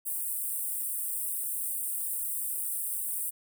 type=high-pass noise; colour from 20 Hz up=pink; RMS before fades=-33 dBFS; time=0.05-3.31 s; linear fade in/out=20 ms; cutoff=8300 Hz; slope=96 dB/octave; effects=none